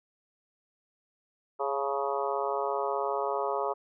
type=harmonic tone with a mistuned harmonic; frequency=138.59 Hz; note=C#3; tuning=in tune; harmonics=3 / 4 / 5 / 6 / 7 / 8 / 9; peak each=-33 / -34 / -35 / -36 / -36 / -37 / -38 dBFS; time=1.59-3.74 s; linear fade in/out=20 ms; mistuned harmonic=6; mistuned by=+48 cents; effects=none